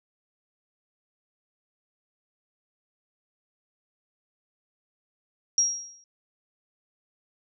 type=tone with exponential decay; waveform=sine; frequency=5640 Hz; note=F8; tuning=16 cents sharp; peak=-16 dBFS; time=5.58-6.04 s; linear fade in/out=1 ms; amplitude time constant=99 ms; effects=none